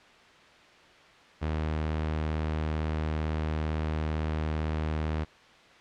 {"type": "tone", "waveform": "sawtooth", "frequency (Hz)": 77.8, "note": "D#2", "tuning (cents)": 0, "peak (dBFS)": -24, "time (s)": [1.41, 5.25], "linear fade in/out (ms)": 20, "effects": ["white hiss -54 dBFS RMS until 5.8 s", "low-pass 3000 Hz 12 dB/octave"]}